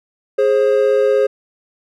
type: tone pair together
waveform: triangle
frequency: 416.6 / 533 Hz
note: G#4 / C5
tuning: +5 / +32 cents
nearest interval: major third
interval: 427 cents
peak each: -12 dBFS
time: 0.38-1.27 s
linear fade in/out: 10 ms
effects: none